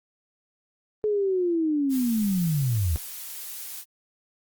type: linear sweep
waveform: sine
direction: down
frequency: 430 to 74 Hz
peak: -21 dBFS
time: 1.04-2.96 s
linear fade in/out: 0 ms
type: noise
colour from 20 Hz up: blue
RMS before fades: -37 dBFS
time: 1.89-3.85 s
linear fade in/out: 50 ms
effects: Opus 32 kbps